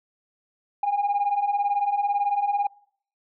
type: beating tone pair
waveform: sine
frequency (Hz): 799 / 817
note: G5 / G#5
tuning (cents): +33 / -29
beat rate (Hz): 18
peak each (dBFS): -25 / -21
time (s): 0.83-2.67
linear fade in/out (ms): 5
effects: noise-tail reverb RT60 0.6 s tail -26 dB re dry + tanh soft clip ceiling -17 dBFS